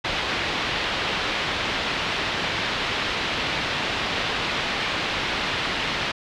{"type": "low-pass noise", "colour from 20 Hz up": "white", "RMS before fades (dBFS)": -26, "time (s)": [0.04, 6.12], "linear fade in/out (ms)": 10, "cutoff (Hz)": 3700, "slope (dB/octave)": 24, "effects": []}